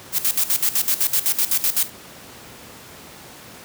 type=noise with tremolo; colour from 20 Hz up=blue; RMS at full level=-18 dBFS; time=0.12-1.9 s; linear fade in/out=50 ms; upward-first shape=square; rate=7.9 Hz; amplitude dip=80%; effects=pink hiss -41 dBFS RMS until 3.64 s + high-pass 100 Hz 12 dB/octave